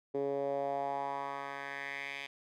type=tone with band-pass filter sweep; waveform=10% pulse; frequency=139.5 Hz; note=C#3; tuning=11 cents sharp; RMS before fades=-37 dBFS; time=0.14-2.27 s; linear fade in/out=10 ms; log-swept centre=400 to 2700 Hz; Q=3.2; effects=none